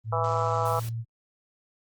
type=tone with pitch glide; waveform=sine; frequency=110.7 to 114.6 Hz; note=A2 to A#2; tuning=+11 to -29 cents; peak=-29 dBFS; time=0.04-1.05 s; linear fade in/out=50 ms; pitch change=+60 cents; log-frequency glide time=0.75-0.82 s
type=harmonic tone; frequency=164.81 Hz; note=E3; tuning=in tune; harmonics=3 / 4 / 5 / 6 / 7 / 8; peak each=-31 / -31 / -31 / -31 / -31 / -31 dBFS; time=0.12-0.8 s; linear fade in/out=10 ms
type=high-pass noise; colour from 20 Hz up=white; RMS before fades=-43 dBFS; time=0.24-0.89 s; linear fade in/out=2 ms; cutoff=200 Hz; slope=96 dB/octave
effects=Opus 24 kbps